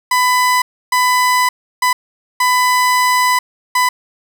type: tone bursts at uneven times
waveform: 30% pulse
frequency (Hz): 1000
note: B5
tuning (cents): +21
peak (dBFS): -8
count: 5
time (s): 0.11-0.62 / 0.92-1.49 / 1.82-1.93 / 2.4-3.39 / 3.75-3.89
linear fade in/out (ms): 5
effects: none